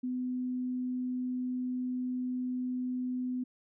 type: tone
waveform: sine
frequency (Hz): 251.8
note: B3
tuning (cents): +34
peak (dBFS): -31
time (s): 0.03-3.44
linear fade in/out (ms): 10
effects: none